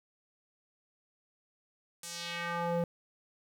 square tone with band-pass filter sweep, 171.6 Hz, F3, 30 cents flat, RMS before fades -35 dBFS, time 2.03-2.84 s, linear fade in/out 2 ms, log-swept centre 8900 to 390 Hz, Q 1.5, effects 10-bit

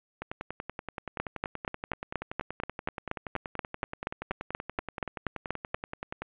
two click trains, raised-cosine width 0.5 ms, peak -14 / -20 dBFS, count 20 / 64, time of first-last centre 1.2-5.745 / 0.22-6.22 s, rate 4.18 / 10.5 Hz, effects resampled to 8000 Hz + 8-bit

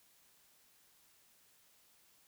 silence, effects white hiss -68 dBFS RMS until 2.27 s

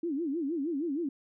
sine tone with vibrato, 306.2 Hz, D#4, 28 cents flat, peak -29 dBFS, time 0.03-1.09 s, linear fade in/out 5 ms, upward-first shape sine, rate 6.4 Hz, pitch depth 230 cents each way, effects none

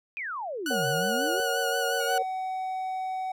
sine exponential two-way sweep, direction down then up, 2543 to 130.6 to 403.6 Hz, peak -31 dBFS, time 0.17-1.4 s, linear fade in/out 0 ms, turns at 0.87 s
sawtooth tone with vibrato, 1462 Hz, F#6, 21 cents flat, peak -25 dBFS, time 0.66-2.18 s, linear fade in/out 2 ms, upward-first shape sine, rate 5.6 Hz, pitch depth 39 cents each way
sine chord, F# major, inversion first, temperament equal with one note detuned, 466.2 / 554.4 / 748.2 Hz, A#4 / C#5 / F#5, 0 / 0 / +19 cents, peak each -31 dBFS, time 0.7-2.23 s, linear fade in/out 10 ms
triangle tone, 752 Hz, F#5, 28 cents sharp, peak -27 dBFS, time 2-3.32 s, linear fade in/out 5 ms
effects none

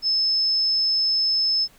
sine tone, 5230 Hz, E8, 15 cents flat, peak -18 dBFS, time 0.02-1.68 s, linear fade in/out 50 ms, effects pink hiss -54 dBFS RMS until 1.78 s

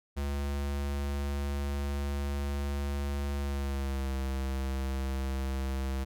square tone with pitch glide, 70.7 to 66.73 Hz, C#2 to C2, +35 to +35 cents, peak -31 dBFS, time 0.16-6.05 s, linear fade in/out 20 ms, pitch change -100 cents, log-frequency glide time 3.37-4.14 s, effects none

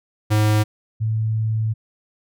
square / sine tone pair in turn, 106.7 / 110.21 Hz, G#2 / A2, +47 / +3 cents, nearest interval minor second, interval 56 cents, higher second, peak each -15 / -18 dBFS, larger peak first, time 0.3-0.64 / 1-1.74 s, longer second, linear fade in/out 20 ms, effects none

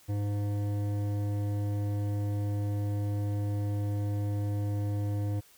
sine tone with hard clipping, 102.4 Hz, G#2, 24 cents flat, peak -30 dBFS, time 0.08-5.41 s, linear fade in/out 20 ms, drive 12 dB, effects white hiss -59 dBFS RMS until 5.57 s

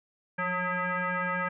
sine tone with frequency modulation, 185 Hz, F#3, in tune, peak -27 dBFS, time 0.38-1.49 s, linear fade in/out 10 ms, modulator 362 Hz, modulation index 5.2, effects none

